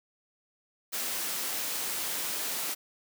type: high-pass noise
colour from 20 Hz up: white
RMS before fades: -33 dBFS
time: 0.92-2.75 s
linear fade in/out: 20 ms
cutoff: 200 Hz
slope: 12 dB/octave
effects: none